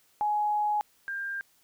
sine tone pair in turn, 838 / 1595.7 Hz, G#5 / G6, +15 / +30 cents, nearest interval major seventh, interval 1115 cents, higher second, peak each -24 / -31 dBFS, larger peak first, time 0.21-0.81 / 1.08-1.41 s, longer first, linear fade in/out 0 ms, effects white hiss -65 dBFS RMS until 1.63 s

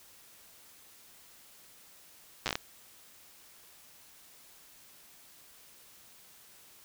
slowing click train, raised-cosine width 0.2 ms, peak -13 dBFS, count 7, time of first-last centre 2.46-2.555 s, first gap 8 ms, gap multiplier 1.27, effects white hiss -57 dBFS RMS until 6.84 s

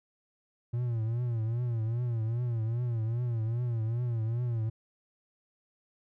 triangle tone with vibrato, 116.54 Hz, A#2, in tune, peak -26 dBFS, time 0.73-4.7 s, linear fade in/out 10 ms, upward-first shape triangle, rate 2.5 Hz, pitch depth 120 cents each way, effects none

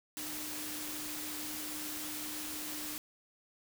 sine tone in noise, 303.1 Hz, D#4, 45 cents flat, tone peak -46 dBFS, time 0.17-2.98 s, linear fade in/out 0 ms, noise white, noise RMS -41 dBFS, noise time 0.17-2.98 s, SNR -8 dB, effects none

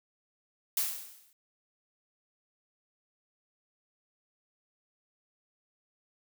blue noise with exponential decay, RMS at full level -27 dBFS, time 0.77-1.33 s, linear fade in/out 2 ms, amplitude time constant 120 ms, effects none

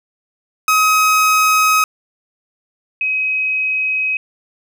30% pulse / sine tone pair in turn, 1268 / 2536 Hz, D#6 / D#7, +32 / +32 cents, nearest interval octave, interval 1200 cents, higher second, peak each -8 / -15 dBFS, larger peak first, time 0.68-1.84 / 3.01-4.17 s, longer neither, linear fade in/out 2 ms, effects none

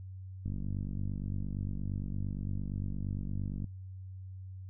click train, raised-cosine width 5 ms, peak -25 dBFS, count 156, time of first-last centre 0.46-3.643 s, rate 48.7 Hz, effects noise-tail reverb RT60 0.4 s tail -26 dB re dry + added 94 Hz sine -42 dBFS peak until 4.69 s

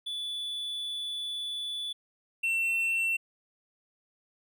triangle tone pair in turn, 3459 / 2701 Hz, A7 / E7, -30 / +42 cents, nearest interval major third, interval 428 cents, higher first, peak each -31 / -24 dBFS, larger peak second, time 0.06-1.93 / 2.43-3.17 s, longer first, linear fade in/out 10 ms, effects none

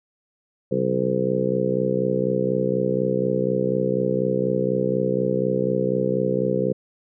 harmonic tone with a mistuned harmonic, 64.1 Hz, C2, 35 cents flat, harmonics 2 / 3 / 4 / 5 / 6 / 7 / 8, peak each -29 / -26 / -31 / -31 / -27 / -25 / -25 dBFS, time 0.71-6.73 s, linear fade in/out 10 ms, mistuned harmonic 2, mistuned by +86 cents, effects none

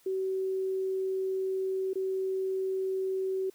sine tone with dropouts, 380.1 Hz, F#4, 47 cents sharp, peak -28 dBFS, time 0.06-3.5 s, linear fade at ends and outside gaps 5 ms, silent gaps 1.934-1.955 s, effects white hiss -63 dBFS RMS until 3.54 s

